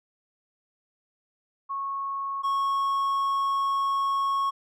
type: tone pair in turn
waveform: sine / triangle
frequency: 1100 / 1100 Hz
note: C#6 / C#6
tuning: -14 / -14 cents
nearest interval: unison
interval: 0 cents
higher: neither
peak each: -28 / -21 dBFS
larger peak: second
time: 1.69-2.43 / 2.43-4.51 s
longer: second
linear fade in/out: 20 ms
effects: none